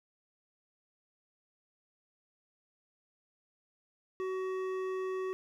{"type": "tone with hard clipping", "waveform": "triangle", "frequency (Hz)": 375.6, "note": "F#4", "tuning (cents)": 26, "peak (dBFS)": -35, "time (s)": [4.2, 5.33], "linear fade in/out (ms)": 0, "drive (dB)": 15, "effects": []}